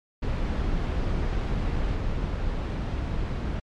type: noise with level steps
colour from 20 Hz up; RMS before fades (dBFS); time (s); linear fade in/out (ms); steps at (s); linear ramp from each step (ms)
brown; -26 / -28; 0.22-3.6; 10; 1.94; 20
effects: low-pass 4000 Hz 12 dB/octave + MP3 64 kbps